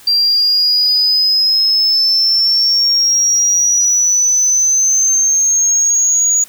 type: exponential sweep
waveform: sine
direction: up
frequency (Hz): 4714 to 6800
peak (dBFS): -8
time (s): 0.07-6.44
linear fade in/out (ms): 5
effects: tanh soft clip ceiling -6 dBFS + white hiss -41 dBFS RMS until 6.48 s